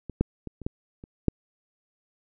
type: clicks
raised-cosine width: 3 ms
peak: -22 / -8 / -22 / -27 / -14 / -29 / -7 dBFS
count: 7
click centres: 0.097 / 0.21 / 0.473 / 0.617 / 0.665 / 1.039 / 1.283 s
effects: none